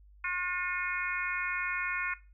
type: harmonic tone with a mistuned harmonic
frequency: 360 Hz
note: F#4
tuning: 47 cents flat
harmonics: 3 / 4 / 5 / 6 / 7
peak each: -39 / -35 / -39 / -36 / -36 dBFS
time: 0.24-2.14 s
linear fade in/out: 5 ms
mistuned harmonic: 7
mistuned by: -36 cents
effects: noise-tail reverb RT60 0.3 s tail -18 dB re dry + added 50 Hz sine -54 dBFS peak until 2.33 s